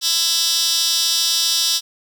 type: tone with high-pass filter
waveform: 15% pulse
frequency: 332.4 Hz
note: E4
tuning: 15 cents sharp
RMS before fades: -18 dBFS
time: 0.01-1.81 s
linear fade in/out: 50 ms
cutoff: 4400 Hz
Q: 4.5
effects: none